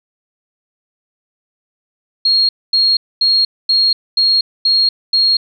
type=tone bursts; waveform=sine; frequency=4269 Hz; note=C8; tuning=34 cents sharp; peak=-9 dBFS; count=7; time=2.25-5.37 s; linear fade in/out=5 ms; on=240 ms; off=240 ms; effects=none